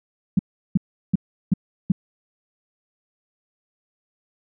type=tone bursts; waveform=sine; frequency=187.7 Hz; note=F#3; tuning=25 cents sharp; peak=-12 dBFS; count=5; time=0.37-1.92 s; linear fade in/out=5 ms; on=22 ms; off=360 ms; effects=none